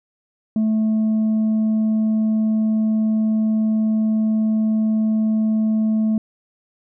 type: tone with tanh clipping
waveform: triangle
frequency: 218.2 Hz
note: A3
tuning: 14 cents flat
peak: -16 dBFS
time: 0.56-6.18 s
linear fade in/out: 2 ms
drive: 7 dB
effects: none